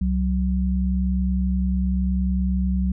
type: tone pair together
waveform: sine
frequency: 65.9 / 186.7 Hz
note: C2 / F#3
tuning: +13 / +16 cents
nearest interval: octave + tritone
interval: 1803 cents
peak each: -21 / -22 dBFS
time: 0.01-2.92 s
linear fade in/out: 5 ms
effects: none